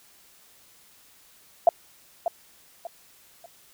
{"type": "tone with echo", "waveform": "sine", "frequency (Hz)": 682, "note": "F5", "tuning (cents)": -41, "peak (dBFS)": -11, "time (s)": [1.67, 1.69], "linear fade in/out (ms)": 2, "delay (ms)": 590, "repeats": 3, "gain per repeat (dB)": -10, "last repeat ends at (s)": 3.46, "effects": ["white hiss -56 dBFS RMS until 3.73 s"]}